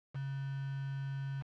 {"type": "tone with quantisation", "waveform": "sine", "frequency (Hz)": 136.7, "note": "C#3", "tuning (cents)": -24, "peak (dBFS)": -36, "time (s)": [0.14, 1.43], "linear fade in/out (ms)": 20, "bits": 8, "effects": ["low-pass 3000 Hz 12 dB/octave"]}